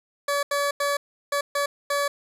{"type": "tone bursts at uneven times", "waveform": "20% pulse", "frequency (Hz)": 570, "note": "C#5", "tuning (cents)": 48, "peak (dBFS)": -17, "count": 6, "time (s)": [[0.28, 0.43], [0.51, 0.71], [0.8, 0.97], [1.32, 1.41], [1.55, 1.66], [1.9, 2.08]], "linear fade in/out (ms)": 5, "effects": ["resampled to 32000 Hz", "8-bit"]}